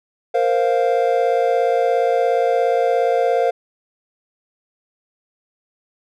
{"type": "chord", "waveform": "triangle", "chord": "Bb suspended second", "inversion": "none", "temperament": "equal", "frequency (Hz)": [466.2, 523.3, 698.5], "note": ["Bb4", "C5", "F5"], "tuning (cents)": [0, 0, 0], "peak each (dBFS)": -17, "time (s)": [0.34, 3.51], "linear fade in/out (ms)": 10, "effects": []}